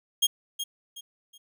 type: tone with echo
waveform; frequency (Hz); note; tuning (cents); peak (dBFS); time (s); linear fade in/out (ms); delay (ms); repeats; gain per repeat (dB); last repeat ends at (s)
sawtooth; 3248; G#7; -39; -16; 0.22-0.27; 10; 370; 3; -10; 1.38
effects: none